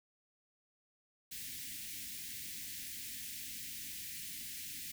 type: band-stop noise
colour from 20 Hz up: white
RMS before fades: -45 dBFS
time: 1.31-4.92 s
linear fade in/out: 10 ms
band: 310 to 1800 Hz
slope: 48 dB/octave
effects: none